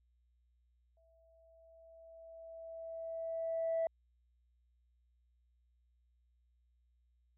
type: tone with exponential growth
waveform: sine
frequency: 657 Hz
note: E5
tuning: 6 cents flat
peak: -29 dBFS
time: 0.97-3.87 s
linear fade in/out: 2 ms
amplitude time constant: 630 ms
effects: tanh soft clip ceiling -28 dBFS + added 60 Hz sine -70 dBFS peak until 7.37 s